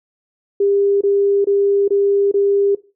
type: tone bursts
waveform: sine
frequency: 400.3 Hz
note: G4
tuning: 36 cents sharp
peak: -12 dBFS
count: 5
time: 0.6-2.75 s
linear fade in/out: 5 ms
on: 410 ms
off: 25 ms
effects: noise-tail reverb RT60 0.3 s tail -18 dB re dry